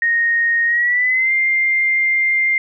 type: tone with pitch glide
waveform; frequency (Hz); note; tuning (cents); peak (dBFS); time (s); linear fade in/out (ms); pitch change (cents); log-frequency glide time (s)
sine; 1862 to 2102; A#6 to C7; -2 to +7; -13; 0.02-2.58; 2; +209; 0.66-1.33
effects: none